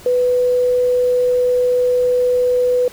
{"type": "tone with quantisation", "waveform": "sine", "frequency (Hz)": 496.3, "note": "B4", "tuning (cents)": 8, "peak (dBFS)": -12, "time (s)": [0.06, 2.88], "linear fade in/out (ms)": 2, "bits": 7, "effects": ["pink hiss -40 dBFS RMS until 2.92 s"]}